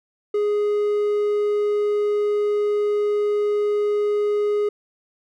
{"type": "tone", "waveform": "triangle", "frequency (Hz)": 415.3, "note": "G#4", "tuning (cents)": 0, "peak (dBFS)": -16, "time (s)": [0.34, 4.69], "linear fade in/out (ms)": 5, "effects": []}